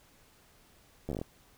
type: slowing click train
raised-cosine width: 2 ms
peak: -22 dBFS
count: 8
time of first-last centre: 1.09-1.215 s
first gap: 12 ms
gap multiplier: 1.13
effects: pink hiss -62 dBFS RMS until 1.57 s